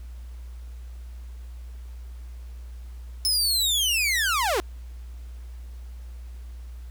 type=linear sweep; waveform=sawtooth; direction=down; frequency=5274 to 331.4 Hz; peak=-18 dBFS; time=3.25-4.6 s; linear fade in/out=0 ms; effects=added 60 Hz sine -36 dBFS peak until 6.9 s + pink hiss -58 dBFS RMS until 6.9 s